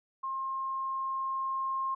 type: tone with level ramp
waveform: sine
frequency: 1066 Hz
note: C6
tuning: 32 cents sharp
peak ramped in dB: -32 to -29 dBFS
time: 0.23-1.95 s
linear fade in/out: 10 ms
effects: none